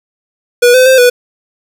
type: tone with pitch steps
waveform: square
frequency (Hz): 485.6 / 511 / 523 / 491.3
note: B4 / C5 / C5 / B4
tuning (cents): -29 / -41 / -1 / -9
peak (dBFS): -4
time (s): 0.62-1.1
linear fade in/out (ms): 10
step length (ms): 120
effects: 7-bit